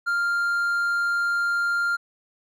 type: tone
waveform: triangle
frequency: 1396.9 Hz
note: F6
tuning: in tune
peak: -19 dBFS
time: 0.06-1.97 s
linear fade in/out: 20 ms
effects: none